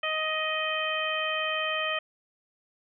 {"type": "harmonic tone with a mistuned harmonic", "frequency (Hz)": 626, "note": "D#5", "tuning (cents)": 10, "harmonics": [1, 2, 3, 4, 5], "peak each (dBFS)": [-33, -33, -33, -33, -33], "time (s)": [0.03, 1.99], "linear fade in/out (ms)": 5, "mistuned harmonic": 5, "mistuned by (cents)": -16, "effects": []}